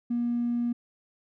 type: tone with tanh clipping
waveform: triangle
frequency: 238.7 Hz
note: A#3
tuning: 41 cents sharp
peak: -24 dBFS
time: 0.1-0.73 s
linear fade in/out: 10 ms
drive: 1 dB
effects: none